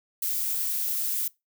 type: noise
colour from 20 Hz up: violet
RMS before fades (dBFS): -28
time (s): 0.22-1.28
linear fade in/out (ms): 5
effects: noise-tail reverb RT60 0.2 s tail -22 dB re dry